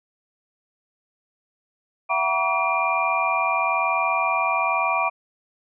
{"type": "tone cluster", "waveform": "sine", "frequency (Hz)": [672, 753, 958, 1144, 2393], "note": ["E5", "F#5", "A#5", "D6", "D7"], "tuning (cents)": [33, 30, 47, -46, 32], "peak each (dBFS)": [-27, -27, -26, -24, -25], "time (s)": [2.09, 5.1], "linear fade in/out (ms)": 20, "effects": []}